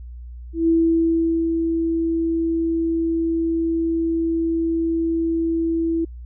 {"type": "tone with ADSR envelope", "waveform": "sine", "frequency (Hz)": 329.6, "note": "E4", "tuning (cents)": 0, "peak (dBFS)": -13, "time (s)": [0.53, 6.05], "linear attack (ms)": 150, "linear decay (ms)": 800, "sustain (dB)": -5, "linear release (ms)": 8, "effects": ["added 60 Hz sine -33 dBFS peak until 6.25 s"]}